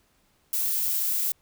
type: noise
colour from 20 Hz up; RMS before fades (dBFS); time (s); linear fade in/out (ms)
violet; -26; 0.53-1.32; 2
effects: pink hiss -66 dBFS RMS until 1.41 s

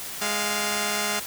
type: tone pair together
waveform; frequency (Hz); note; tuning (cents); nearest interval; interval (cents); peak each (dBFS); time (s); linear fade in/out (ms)
5% pulse; 207.7 / 698.6; G#3 / F5; 0 / 0; octave + major sixth; 2100; -16; 0.21-1.2; 10
effects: white hiss -35 dBFS RMS until 1.26 s

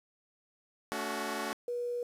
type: chord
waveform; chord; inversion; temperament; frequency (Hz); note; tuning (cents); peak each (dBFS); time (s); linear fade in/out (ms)
10% pulse; F# minor; first; equal with one note detuned; 220 / 284.3 / 370; A3 / C#4 / F#4; 0 / +44 / 0; -30; 0.92-1.53; 0
type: tone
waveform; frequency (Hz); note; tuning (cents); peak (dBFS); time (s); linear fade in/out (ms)
sine; 483.8; B4; -36; -32; 1.68-2.03; 2
effects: resampled to 32000 Hz + 10-bit

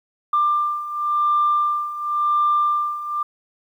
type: beating tone pair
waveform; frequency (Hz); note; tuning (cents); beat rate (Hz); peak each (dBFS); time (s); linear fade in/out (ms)
sine; 1189 / 1189.93; D6 / D6; +21 / +22; 0.93; -22 / -18; 0.33-3.23; 5
effects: tanh soft clip ceiling -10 dBFS + 9-bit

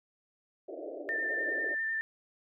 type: band-pass noise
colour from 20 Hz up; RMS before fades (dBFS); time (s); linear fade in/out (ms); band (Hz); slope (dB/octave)
white; -41; 0.68-1.75; 10; 290 to 670; 96
type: tone with vibrato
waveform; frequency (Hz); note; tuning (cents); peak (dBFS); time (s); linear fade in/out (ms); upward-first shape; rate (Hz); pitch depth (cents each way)
sine; 1791; A6; +30; -30; 1.09-2.01; 0; square; 10; 16
effects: none

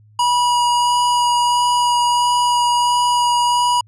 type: tone with vibrato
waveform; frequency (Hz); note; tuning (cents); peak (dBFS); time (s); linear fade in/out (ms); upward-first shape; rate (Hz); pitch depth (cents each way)
square; 968; B5; -35; -14; 0.19-3.81; 5; sine; 1.5; 8
effects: added 106 Hz sine -46 dBFS peak until 3.87 s + resampled to 24000 Hz

